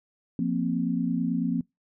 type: chord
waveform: sine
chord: F suspended fourth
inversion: none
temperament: just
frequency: 174.61 / 232.8 / 261.9 Hz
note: F3 / Bb3 / C4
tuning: 0 / -2 / +2 cents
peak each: -28 dBFS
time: 0.39-1.61 s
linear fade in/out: 2 ms
effects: noise-tail reverb RT60 0.2 s tail -25 dB re dry